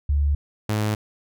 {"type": "tone pair in turn", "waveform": ["sine", "sawtooth"], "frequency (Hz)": [72, 106.54], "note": ["D2", "G#2"], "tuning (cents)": [-34, 45], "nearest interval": "perfect fifth", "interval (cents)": 679, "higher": "second", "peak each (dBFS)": -17, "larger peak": "neither", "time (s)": [[0.09, 0.35], [0.69, 0.95]], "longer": "neither", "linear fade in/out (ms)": 5, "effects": []}